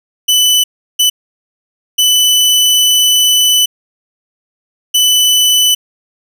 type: tone bursts at uneven times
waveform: sawtooth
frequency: 2992 Hz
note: F#7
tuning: 19 cents sharp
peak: -4 dBFS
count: 4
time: 0.28-0.64 / 0.99-1.1 / 1.98-3.66 / 4.94-5.75 s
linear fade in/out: 10 ms
effects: none